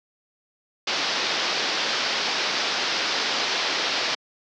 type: low-pass noise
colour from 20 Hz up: white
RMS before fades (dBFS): -25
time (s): 0.87-4.15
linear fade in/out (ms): 5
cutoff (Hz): 5400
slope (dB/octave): 48
effects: high-pass 300 Hz 12 dB/octave